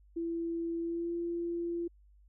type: tone with pitch glide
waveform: sine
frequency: 334.9 to 341.7 Hz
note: E4 to F4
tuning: +27 to -38 cents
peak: -32 dBFS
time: 0.16-1.88 s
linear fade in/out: 10 ms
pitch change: +35 cents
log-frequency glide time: 0.8-1.13 s
effects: added 50 Hz sine -58 dBFS peak until 2.28 s